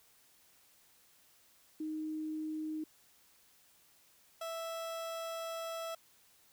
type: tone pair in turn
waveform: sine / 30% pulse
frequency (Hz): 311.1 / 659.2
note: D#4 / E5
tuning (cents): 0 / 0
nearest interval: octave + minor second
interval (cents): 1300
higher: second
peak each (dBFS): -36 / -36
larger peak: neither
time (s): 1.8-2.84 / 4.41-5.95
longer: second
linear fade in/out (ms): 5
effects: white hiss -66 dBFS RMS until 6.52 s